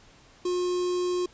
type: tone with notch filter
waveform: square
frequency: 358.7 Hz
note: F4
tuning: 46 cents sharp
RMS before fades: -27 dBFS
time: 0.45-1.26 s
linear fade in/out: 5 ms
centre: 1900 Hz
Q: 0.68
effects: pink hiss -55 dBFS RMS until 1.33 s + resampled to 16000 Hz